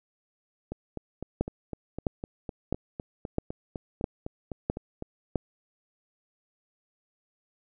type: two click trains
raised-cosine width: 2 ms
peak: -21 / -12 dBFS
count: 18 / 7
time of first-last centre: 0.72-5.024 / 1.41-5.357 s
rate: 3.95 / 1.52 Hz
effects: none